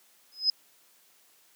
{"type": "tone with exponential growth", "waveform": "sine", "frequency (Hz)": 5070, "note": "D#8", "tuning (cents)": 32, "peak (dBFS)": -17, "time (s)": [0.32, 0.5], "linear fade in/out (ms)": 2, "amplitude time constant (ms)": 38, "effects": ["white hiss -62 dBFS RMS until 1.55 s", "high-pass 200 Hz 12 dB/octave"]}